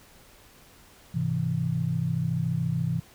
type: chord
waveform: sine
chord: Ab augmented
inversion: none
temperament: equal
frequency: 103.83 / 130.81 / 164.81 Hz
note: Ab2 / C3 / E3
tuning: 0 / 0 / 0 cents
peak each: -33 / -28 / -27 dBFS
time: 1.14-3 s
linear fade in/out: 10 ms
effects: pink hiss -54 dBFS RMS until 3.14 s